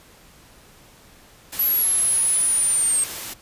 white noise, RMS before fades -32 dBFS, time 1.52-3.34 s, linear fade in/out 10 ms
sine linear sweep, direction down, 11840 to 8400 Hz, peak -17 dBFS, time 1.59-3.04 s, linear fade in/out 5 ms
effects pink hiss -50 dBFS RMS until 3.41 s + resampled to 32000 Hz

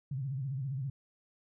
sine tone with vibrato, 134.3 Hz, C3, 46 cents sharp, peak -33 dBFS, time 0.11-0.9 s, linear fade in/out 5 ms, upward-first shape sine, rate 15 Hz, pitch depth 130 cents each way, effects none

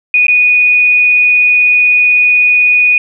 sine tone with dropouts, 2471 Hz, D#7, 13 cents flat, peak -5 dBFS, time 0.14-2.98 s, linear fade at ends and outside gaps 2 ms, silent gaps 0.268-0.282 s, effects none

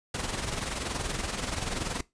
pink noise with amplitude modulation, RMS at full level -30 dBFS, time 0.14-2.01 s, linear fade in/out 5 ms, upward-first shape sine, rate 21 Hz, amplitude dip 60%, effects noise-tail reverb RT60 0.2 s tail -20 dB re dry + resampled to 22050 Hz

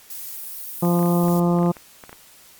violet noise, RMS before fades -33 dBFS, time 0.1-1.4 s, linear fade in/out 2 ms
harmonic tone, 173.6 Hz, F3, 10 cents flat, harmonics 1 / 2 / 3 / 4 / 5 / 6 / 7, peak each -17 / -23 / -27 / -29 / -31 / -33 / -34 dBFS, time 0.82-1.72 s, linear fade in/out 10 ms
clicks, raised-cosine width 0.5 ms, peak -24 dBFS, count 12, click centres 0.85 / 0.992 / 1.029 / 1.059 / 1.283 / 1.588 / 1.631 / 1.661 / 1.768 / 2.038 / 2.094 / 2.129 s
effects white hiss -49 dBFS RMS until 2.59 s + Opus 48 kbps

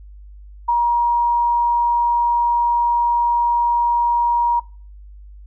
sine tone, 950 Hz, A#5, 33 cents sharp, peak -13 dBFS, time 0.68-4.6 s, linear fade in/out 10 ms, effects noise-tail reverb RT60 0.4 s tail -22 dB re dry + added 50 Hz sine -37 dBFS peak until 5.46 s

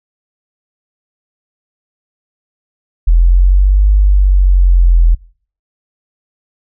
sine linear two-way sweep, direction up then down, 41.26 to 50.5 to 41.26 Hz, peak -4 dBFS, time 3.07-5.15 s, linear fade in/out 10 ms, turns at 3.89 s, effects noise-tail reverb RT60 0.5 s tail -23 dB re dry

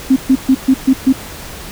sine tone bursts, 263.6 Hz, C4, 13 cents sharp, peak -5 dBFS, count 6, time 0.1-1.128 s, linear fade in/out 10 ms, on 63 ms, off 130 ms, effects pink hiss -30 dBFS RMS until 1.71 s

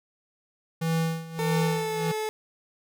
square tone with tremolo, 163.5 Hz, E3, 14 cents flat, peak -23 dBFS, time 0.81-2.12 s, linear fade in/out 10 ms, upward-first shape sine, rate 1.6 Hz, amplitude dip 85%
30% pulse tone with pitch glide, 449.5 to 432.7 Hz, A4 to A4, +37 to -29 cents, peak -25 dBFS, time 1.39-2.29 s, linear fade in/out 0 ms, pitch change -66 cents, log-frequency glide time 1.53-2.02 s
effects none

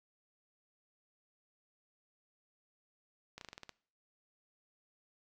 slowing click train, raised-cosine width 0.2 ms, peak -29 dBFS, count 8, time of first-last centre 3.38-3.693 s, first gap 32 ms, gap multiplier 1.11, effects noise-tail reverb RT60 0.5 s tail -22 dB re dry

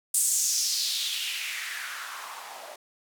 blue noise with band-pass filter sweep, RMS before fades -30 dBFS, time 0.14-2.76 s, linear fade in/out 5 ms, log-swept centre 8900 to 630 Hz, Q 3.2, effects none

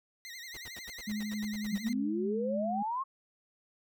20% pulse tone with vibrato, 1975.5 Hz, B6, in tune, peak -38 dBFS, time 0.25-1.93 s, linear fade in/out 0 ms, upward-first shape sine, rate 11 Hz, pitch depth 120 cents each way
pink noise bursts, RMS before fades -48 dBFS, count 13, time 0.54-1.893 s, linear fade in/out 5 ms, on 33 ms, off 77 ms
sine tone with tremolo, 211.3 Hz, G#3, 30 cents sharp, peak -32 dBFS, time 1.07-2.83 s, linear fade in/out 10 ms, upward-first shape triangle, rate 3.5 Hz, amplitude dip 25%
sine exponential sweep, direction up, 185 to 1108.7 Hz, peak -31 dBFS, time 1.71-3.04 s, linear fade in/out 20 ms
effects none

